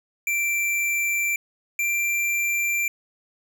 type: tone pair in turn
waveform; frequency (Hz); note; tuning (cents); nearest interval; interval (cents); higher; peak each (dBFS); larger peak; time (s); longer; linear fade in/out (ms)
square; 2349 / 2360; D7 / D7; 0 / +8; unison; 8; second; -22; neither; 0.27-1.36 / 1.79-2.88; neither; 2
effects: none